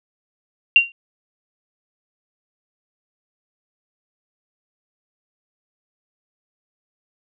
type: tone with exponential decay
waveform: sine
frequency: 2764 Hz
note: F7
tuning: 19 cents flat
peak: -4 dBFS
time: 0.76-0.92 s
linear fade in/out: 1 ms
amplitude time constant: 33 ms
effects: none